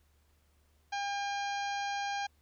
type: harmonic tone with a mistuned harmonic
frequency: 804 Hz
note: G5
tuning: 44 cents sharp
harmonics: 1 / 2 / 3 / 4 / 5 / 6 / 7 / 8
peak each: -34 / -40 / -44 / -46 / -48 / -50 / -51 / -52 dBFS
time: 0.92-2.27 s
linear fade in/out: 10 ms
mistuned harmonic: 5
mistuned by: +38 cents
effects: added 74 Hz sine -67 dBFS peak until 2.41 s + pink hiss -73 dBFS RMS until 2.41 s